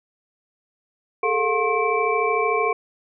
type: tone cluster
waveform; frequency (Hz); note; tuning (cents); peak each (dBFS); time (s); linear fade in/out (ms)
sine; 415.1 / 448.4 / 716 / 1071 / 2319; G#4 / A4 / F5 / C6 / D7; -1 / +33 / +43 / +40 / -22; -26 / -23 / -27 / -23 / -26; 1.23-2.73; 5
effects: none